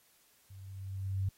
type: tone with level ramp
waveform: sine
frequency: 96.3 Hz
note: G2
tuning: 30 cents flat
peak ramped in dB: -48 to -28 dBFS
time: 0.5-1.29 s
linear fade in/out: 5 ms
effects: white hiss -67 dBFS RMS until 1.37 s + AAC 48 kbps